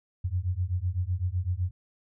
sine beating tone pair, 86.7 / 94.6 Hz, F2 / F#2, -12 / +39 cents, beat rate 7.9 Hz, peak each -29 dBFS, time 0.24-1.71 s, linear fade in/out 10 ms, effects none

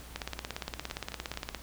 two click trains, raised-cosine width 0.2 ms, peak -17 / -23 dBFS, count 25 / 4, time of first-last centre 0.16-1.547 / 0.68-1.339 s, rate 17.3 / 4.55 Hz, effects added 60 Hz sine -48 dBFS peak until 1.62 s + pink hiss -50 dBFS RMS until 1.62 s

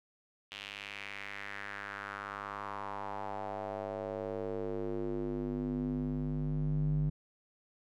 square tone with band-pass filter sweep, 50.3 Hz, G1, 45 cents sharp, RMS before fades -37 dBFS, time 0.51-7.1 s, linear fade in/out 10 ms, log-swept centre 3000 to 140 Hz, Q 3.1, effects none

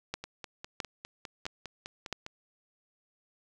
two click trains, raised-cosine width 0.2 ms, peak -23 / -16 dBFS, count 11 / 4, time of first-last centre 0.24-2.264 / 0.14-2.127 s, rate 4.94 / 1.51 Hz, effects none

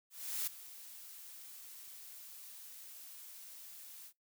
blue noise with ADSR envelope, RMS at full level -36 dBFS, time 0.1-4.13 s, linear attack 370 ms, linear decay 8 ms, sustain -16 dB, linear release 68 ms, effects noise-tail reverb RT60 0.2 s tail -25 dB re dry

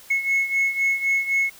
sine beating tone pair, 2185 / 2188.9 Hz, C#7 / C#7, -26 / -22 cents, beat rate 3.9 Hz, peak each -19 / -23 dBFS, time 0.1-1.5 s, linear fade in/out 10 ms, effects tanh soft clip ceiling -15 dBFS + white hiss -47 dBFS RMS until 1.59 s

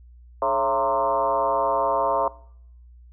sine tone with frequency modulation, 799 Hz, G5, 33 cents sharp, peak -19 dBFS, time 0.42-2.28 s, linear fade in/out 2 ms, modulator 125 Hz, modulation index 2.6, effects noise-tail reverb RT60 0.7 s tail -22 dB re dry + added 60 Hz sine -45 dBFS peak until 3.12 s

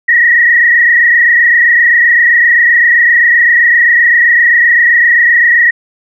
sine tone with frequency modulation, 1900 Hz, A#6, 33 cents sharp, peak -4 dBFS, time 0.08-5.71 s, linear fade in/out 10 ms, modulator 27.7 Hz, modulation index 2.1, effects none

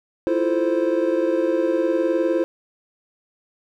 triangle chord, F major seventh, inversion third, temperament equal, 329.6 / 349.2 / 440 / 523.3 Hz, E4 / F4 / A4 / C5, 0 / 0 / 0 / 0 cents, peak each -20 / -22 / -26 / -20 dBFS, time 0.27-2.44 s, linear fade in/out 0 ms, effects none

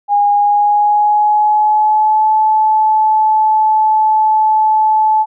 sine tone with pitch glide, 819 to 866.2 Hz, G#5 to A5, -24 to -27 cents, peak -8 dBFS, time 0.08-5.26 s, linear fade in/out 50 ms, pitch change +97 cents, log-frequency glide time 0.32-2.31 s, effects none

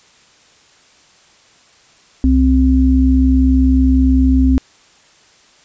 sine tone pair together, 65.41 / 261.6 Hz, C2 / C4, 0 / 0 cents, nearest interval 2 octaves, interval 2400 cents, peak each -11 dBFS, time 2.24-4.58 s, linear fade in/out 0 ms, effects white hiss -49 dBFS RMS until 5.64 s + resampled to 16000 Hz

